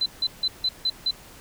sine tone bursts, 4037 Hz, B7, 37 cents sharp, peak -20 dBFS, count 6, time 0.01-1.11 s, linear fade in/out 5 ms, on 50 ms, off 160 ms, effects pink hiss -47 dBFS RMS until 1.4 s

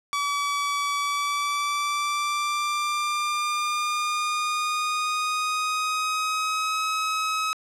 sawtooth tone with pitch glide, 1145 to 1277.8 Hz, D6 to D#6, -44 to +46 cents, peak -20 dBFS, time 0.13-7.53 s, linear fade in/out 0 ms, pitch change +190 cents, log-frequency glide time 0.97-6.83 s, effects low-pass 9000 Hz 12 dB/octave

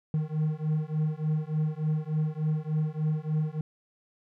triangle beating tone pair, 153 / 156.4 Hz, D#3 / D#3, -29 / +9 cents, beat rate 3.4 Hz, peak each -27 dBFS, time 0.14-3.61 s, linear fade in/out 2 ms, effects none

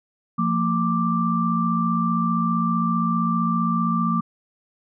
sine tone cluster, 173.1 / 228.4 / 1177 Hz, F3 / A#3 / D6, -15 / -35 / +3 cents, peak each -23 dBFS, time 0.38-4.21 s, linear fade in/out 10 ms, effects none

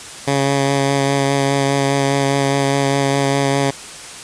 10% pulse tone with vibrato, 138.59 Hz, C#3, in tune, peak -6 dBFS, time 0.27-3.71 s, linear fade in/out 10 ms, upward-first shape sine, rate 4.9 Hz, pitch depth 15 cents each way, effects white hiss -33 dBFS RMS until 4.23 s + resampled to 22050 Hz

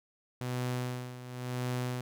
sawtooth tone with tremolo, 125 Hz, B2, 21 cents sharp, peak -27 dBFS, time 0.41-2.01 s, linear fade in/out 0 ms, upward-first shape sine, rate 0.94 Hz, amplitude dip 75%, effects none

